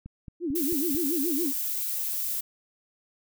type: click train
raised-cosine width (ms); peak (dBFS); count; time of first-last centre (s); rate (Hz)
5; -28; 5; 0.06-0.949; 4.5
type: tone with vibrato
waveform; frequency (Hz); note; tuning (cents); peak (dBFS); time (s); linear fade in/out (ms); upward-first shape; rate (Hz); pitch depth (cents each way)
sine; 308.9; D#4; -12; -26; 0.4-1.53; 50; sine; 7.1; 250
type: noise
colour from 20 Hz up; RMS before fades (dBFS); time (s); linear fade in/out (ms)
violet; -30; 0.55-2.41; 10
effects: none